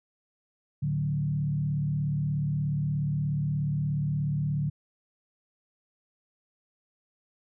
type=tone with frequency modulation; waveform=sine; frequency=146.83 Hz; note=D3; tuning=in tune; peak=-25 dBFS; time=0.82-4.7 s; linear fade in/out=10 ms; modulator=36.8 Hz; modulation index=0.72; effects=none